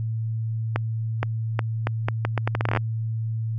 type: accelerating click train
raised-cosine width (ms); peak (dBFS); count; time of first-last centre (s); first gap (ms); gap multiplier
0.5; -8; 17; 0.76-2.772; 470; 0.77
effects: added 112 Hz sine -24 dBFS peak until 3.58 s